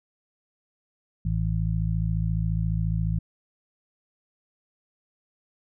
harmonic tone, 54.4 Hz, A1, 19 cents flat, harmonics 1 / 2 / 3, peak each -27 / -27 / -27 dBFS, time 1.25-3.19 s, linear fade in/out 5 ms, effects none

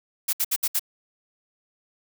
blue noise bursts, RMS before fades -23 dBFS, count 5, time 0.28-0.795 s, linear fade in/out 10 ms, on 51 ms, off 65 ms, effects none

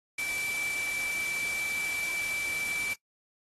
sine tone in noise, 2323 Hz, D7, 20 cents flat, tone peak -31 dBFS, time 0.18-2.94 s, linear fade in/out 5 ms, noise white, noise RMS -38 dBFS, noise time 0.18-2.94 s, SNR +4 dB, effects noise-tail reverb RT60 0.1 s tail -20 dB re dry + AAC 32 kbps

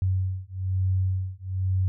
sine beating tone pair, 93.3 / 94.4 Hz, F#2 / F#2, +15 / +35 cents, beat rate 1.1 Hz, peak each -26 dBFS, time 0.02-1.88 s, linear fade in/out 0 ms, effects none

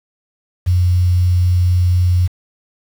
sine tone with quantisation, 89.6 Hz, F2, 45 cents sharp, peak -10 dBFS, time 0.66-2.28 s, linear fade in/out 20 ms, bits 6, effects none

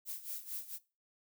violet noise with tremolo, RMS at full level -40 dBFS, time 0.05-0.79 s, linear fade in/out 50 ms, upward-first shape sine, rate 4.5 Hz, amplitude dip 80%, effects noise-tail reverb RT60 0.3 s tail -20 dB re dry

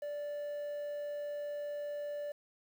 triangle tone with quantisation, 585 Hz, D5, 7 cents flat, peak -35 dBFS, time 0.02-2.32 s, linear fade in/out 5 ms, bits 10, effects none

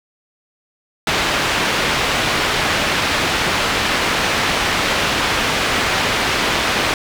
white low-pass noise, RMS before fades -18 dBFS, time 1.07-6.94 s, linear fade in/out 2 ms, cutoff 2900 Hz, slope 12 dB/octave, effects none

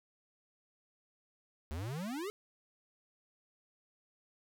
square exponential sweep, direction up, 71.3 to 440 Hz, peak -38 dBFS, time 1.71-2.3 s, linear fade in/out 0 ms, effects none

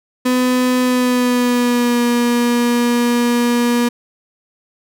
35% pulse tone with pitch glide, 251.9 to 239.8 Hz, B3 to A#3, +34 to +49 cents, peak -11 dBFS, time 0.25-3.89 s, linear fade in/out 10 ms, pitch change -85 cents, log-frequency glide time 0.82-2.02 s, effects none

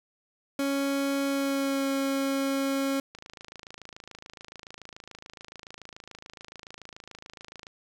30% pulse tone with pitch glide, 277.2 to 273.2 Hz, C#4 to C#4, 0 to -25 cents, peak -23 dBFS, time 0.59-3 s, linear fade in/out 2 ms, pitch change -25 cents, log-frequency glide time 1.26-1.88 s
click train, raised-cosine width 0.2 ms, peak -26 dBFS, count 123, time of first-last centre 3.15-7.669 s, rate 27 Hz
effects none

